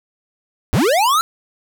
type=linear sweep; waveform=square; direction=up; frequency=56.6 to 1364 Hz; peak=-13 dBFS; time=0.73-1.21 s; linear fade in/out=0 ms; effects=none